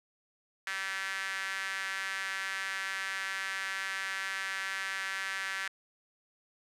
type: tone with high-pass filter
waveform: sawtooth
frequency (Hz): 192.7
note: G3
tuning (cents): -29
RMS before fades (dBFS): -36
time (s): 0.67-5.68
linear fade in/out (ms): 2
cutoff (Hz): 1700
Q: 3.4
effects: low-pass 10000 Hz 12 dB/octave